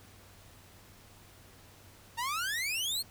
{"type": "exponential sweep", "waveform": "sawtooth", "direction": "up", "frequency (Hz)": [900, 4433], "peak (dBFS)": -28, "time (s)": [2.17, 3.03], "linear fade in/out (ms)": 20, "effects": ["added 96 Hz sine -59 dBFS peak until 3.1 s", "pink hiss -57 dBFS RMS until 3.1 s"]}